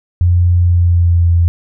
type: tone with pitch glide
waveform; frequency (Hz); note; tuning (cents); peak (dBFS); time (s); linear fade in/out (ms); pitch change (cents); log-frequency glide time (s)
sine; 88 to 85.4; F2 to F2; +14 to -38; -7; 0.21-1.48; 0; -52; 0.58-1.28
effects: none